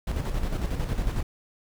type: noise with tremolo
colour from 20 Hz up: brown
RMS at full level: -26 dBFS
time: 0.07-1.23 s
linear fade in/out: 5 ms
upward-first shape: square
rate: 11 Hz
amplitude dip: 45%
effects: none